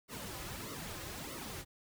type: noise with flanger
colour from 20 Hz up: pink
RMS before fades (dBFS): -44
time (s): 0.08-1.65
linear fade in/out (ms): 50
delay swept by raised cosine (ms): 1.2 to 4.5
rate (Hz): 1.6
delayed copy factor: -0.85
effects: none